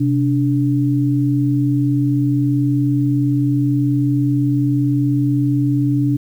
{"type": "tone pair together", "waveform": "sine", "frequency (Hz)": [129.14, 289.9], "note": ["C3", "D4"], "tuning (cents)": [-22, -22], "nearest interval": "octave + major second", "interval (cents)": 1400, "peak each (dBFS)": -16, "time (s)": [0, 6.17], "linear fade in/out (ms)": 10, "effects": ["8-bit"]}